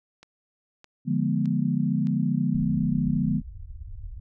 click train, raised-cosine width 0.2 ms, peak -30 dBFS, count 4, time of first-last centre 0.23-2.07 s, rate 1.63 Hz
sine chord, D diminished seventh, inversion none, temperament equal with one note detuned, 146.83 / 174.61 / 207.7 / 242.3 Hz, D3 / F3 / Ab3 / Cb4, 0 / 0 / 0 / -33 cents, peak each -27 dBFS, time 1.05-3.42 s, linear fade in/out 50 ms
pink low-pass noise, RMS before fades -38 dBFS, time 2.54-4.2 s, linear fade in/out 5 ms, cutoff 100 Hz, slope 48 dB/octave
effects none

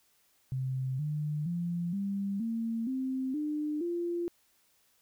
sine tone with pitch steps, 130.81 / 150.26 / 172.6 / 198.27 / 227.8 / 261.6 / 300.5 / 345.2 Hz, C3 / D3 / F3 / G3 / A#3 / C4 / D4 / F4, 0 / +40 / -20 / +20 / -40 / 0 / +40 / -20 cents, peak -30 dBFS, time 0.52-4.28 s, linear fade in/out 0 ms, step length 470 ms, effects white hiss -69 dBFS RMS until 5.01 s

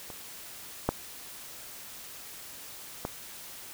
clicks, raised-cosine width 1 ms, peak -28 / -10 / -17 dBFS, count 3, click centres 0.102 / 0.89 / 3.051 s, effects white hiss -45 dBFS RMS until 3.73 s

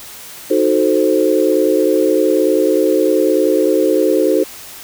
sine chord, D# diminished seventh, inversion none, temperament equal, 311.1 / 370 / 440 / 523.3 Hz, D#4 / F#4 / A4 / C5, 0 / 0 / 0 / 0 cents, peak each -16 dBFS, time 0.5-4.44 s, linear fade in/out 10 ms, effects white hiss -34 dBFS RMS until 4.83 s

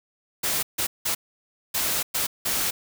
white noise bursts at uneven times, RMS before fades -25 dBFS, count 6, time 0.43-0.63 / 0.78-0.87 / 1.05-1.15 / 1.74-2.03 / 2.14-2.27 / 2.45-2.71 s, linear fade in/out 10 ms, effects none

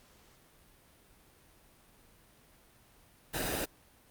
pink noise with comb filter, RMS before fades -34 dBFS, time 3.33-3.66 s, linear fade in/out 20 ms, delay 0.91 ms, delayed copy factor -0.5, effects pink hiss -62 dBFS RMS until 4.1 s + Opus 48 kbps

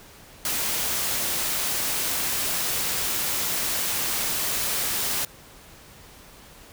white noise, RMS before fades -26 dBFS, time 0.45-5.25 s, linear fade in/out 2 ms, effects pink hiss -48 dBFS RMS until 6.72 s

